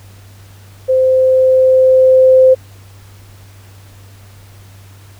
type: tone with level ramp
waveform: sine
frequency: 519 Hz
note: C5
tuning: 14 cents flat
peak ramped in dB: -8 to -3 dBFS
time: 0.88-2.55 s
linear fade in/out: 20 ms
effects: added 98 Hz sine -37 dBFS peak until 5.19 s + pink hiss -45 dBFS RMS until 5.19 s